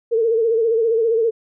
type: tone with vibrato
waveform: sine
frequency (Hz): 454.3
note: A#4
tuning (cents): -45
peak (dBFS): -14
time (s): 0.11-1.31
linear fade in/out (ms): 20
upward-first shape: sine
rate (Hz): 15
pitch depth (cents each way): 65
effects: none